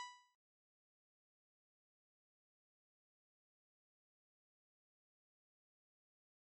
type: tone with exponential decay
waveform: sawtooth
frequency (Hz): 986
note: B5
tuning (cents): -3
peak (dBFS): -39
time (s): 0-0.35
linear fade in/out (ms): 0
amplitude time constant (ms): 74
effects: MP3 32 kbps